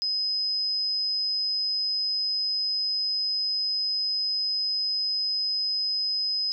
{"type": "tone", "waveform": "sine", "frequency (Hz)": 5050, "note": "D#8", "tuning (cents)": 25, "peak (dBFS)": -24, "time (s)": [0.02, 6.52], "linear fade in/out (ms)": 0, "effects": []}